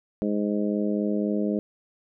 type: harmonic tone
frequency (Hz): 103.83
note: G#2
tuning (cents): 0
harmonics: 2 / 3 / 4 / 5 / 6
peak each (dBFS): -25 / -29 / -31 / -33 / -35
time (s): 0.22-1.59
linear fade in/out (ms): 0
effects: none